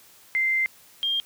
sine tone pair in turn, 2084 / 3206 Hz, C7 / G7, -7 / +38 cents, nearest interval perfect fifth, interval 745 cents, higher second, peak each -20 / -22 dBFS, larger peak first, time 0.35-0.66 / 1.03-1.2 s, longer first, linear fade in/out 0 ms, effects white hiss -53 dBFS RMS until 1.25 s + high-pass 60 Hz 12 dB/octave

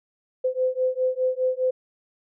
sine beating tone pair, 510 / 514.9 Hz, C5 / C5, -44 / -28 cents, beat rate 4.9 Hz, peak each -24 dBFS, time 0.44-1.71 s, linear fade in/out 10 ms, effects none

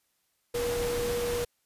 sine tone in noise, 479.9 Hz, B4, 50 cents flat, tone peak -28 dBFS, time 0.54-1.45 s, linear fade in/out 10 ms, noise pink, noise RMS -35 dBFS, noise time 0.54-1.45 s, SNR +4 dB, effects white hiss -74 dBFS RMS until 1.65 s + resampled to 32000 Hz

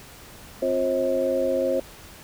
sine tone cluster, 264.1 / 357.1 / 535 / 638 Hz, C4 / F4 / C5 / D#5, +16 / +39 / +38 / +43 cents, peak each -30 / -29 / -22 / -29 dBFS, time 0.62-1.8 s, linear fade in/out 5 ms, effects pink hiss -45 dBFS RMS until 2.23 s

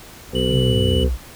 harmonic tone, 63.3 Hz, B1, 43 cents sharp, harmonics 1 / 2 / 3 / 4 / 6 / 7 / 8, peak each -25 / -25 / -25 / -25 / -25 / -25 / -25 dBFS, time 0.32-1.1 s, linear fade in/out 50 ms
triangle tone, 2960 Hz, F#7, in tune, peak -23 dBFS, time 0.35-1.04 s, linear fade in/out 5 ms
sine linear sweep, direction down, 146.83 to 54.1 Hz, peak -18 dBFS, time 0.48-1.18 s, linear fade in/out 50 ms
effects pink hiss -41 dBFS RMS until 1.35 s

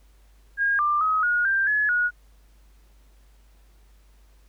sine tone with pitch steps, 1626 / 1189 / 1269 / 1442 / 1581 / 1701 / 1452 Hz, G#6 / D6 / D#6 / F#6 / G6 / G#6 / F#6, -37 / +21 / +34 / -45 / +14 / +41 / -33 cents, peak -19 dBFS, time 0.57-2.11 s, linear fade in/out 50 ms, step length 220 ms, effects added 50 Hz sine -52 dBFS peak until 4.48 s + pink hiss -64 dBFS RMS until 4.48 s

